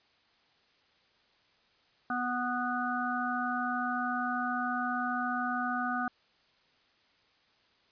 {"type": "harmonic tone", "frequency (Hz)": 246.8, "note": "B3", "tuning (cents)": -1, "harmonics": [1, 3, 5, 6], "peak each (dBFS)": [-35, -35, -35, -35], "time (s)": [2.1, 6.08], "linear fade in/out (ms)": 2, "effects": ["white hiss -67 dBFS RMS until 7.91 s", "resampled to 11025 Hz"]}